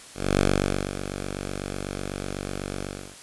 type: tone with ADSR envelope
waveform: 5% pulse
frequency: 48.04 Hz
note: G1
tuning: 34 cents flat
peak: -7 dBFS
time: 0.14-3.17 s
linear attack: 240 ms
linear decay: 540 ms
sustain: -12 dB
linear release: 350 ms
effects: white hiss -45 dBFS RMS until 3.22 s + resampled to 24000 Hz